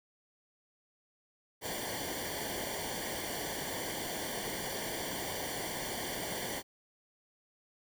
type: noise with comb filter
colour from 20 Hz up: pink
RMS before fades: -38 dBFS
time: 1.61-6.63 s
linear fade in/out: 50 ms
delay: 0.77 ms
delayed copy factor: -0.85
effects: none